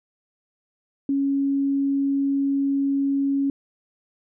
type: tone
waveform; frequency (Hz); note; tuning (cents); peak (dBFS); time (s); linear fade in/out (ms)
sine; 276.9; C#4; -2; -19; 1.09-3.5; 2
effects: none